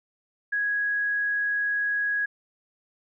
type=tone; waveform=sine; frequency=1661.2 Hz; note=G#6; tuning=in tune; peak=-23 dBFS; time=0.52-2.26 s; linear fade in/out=10 ms; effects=none